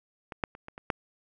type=clicks; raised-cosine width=0.5 ms; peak=-23 / -12 / -30 / -26 / -27 / -11 dBFS; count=6; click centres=0.322 / 0.438 / 0.551 / 0.684 / 0.779 / 0.902 s; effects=none